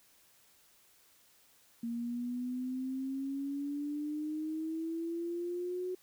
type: exponential sweep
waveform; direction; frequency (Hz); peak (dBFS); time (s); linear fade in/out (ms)
sine; up; 232 to 368.6; -34; 1.83-5.95; 5
effects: white hiss -65 dBFS RMS until 6.02 s